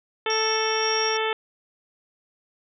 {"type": "harmonic tone", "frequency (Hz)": 440, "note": "A4", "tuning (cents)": 0, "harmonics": [1, 2, 3, 4, 5, 6, 7, 8], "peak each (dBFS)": [-26, -29, -31, -32, -33, -34, -34, -35], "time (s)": [0.26, 1.33], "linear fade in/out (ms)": 2}
{"type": "tone with tremolo", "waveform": "sine", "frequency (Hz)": 5588, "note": "F8", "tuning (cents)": 0, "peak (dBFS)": -25, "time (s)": [0.3, 1.17], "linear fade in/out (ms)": 2, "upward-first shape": "square", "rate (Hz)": 1.9, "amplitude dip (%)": 30}
{"effects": []}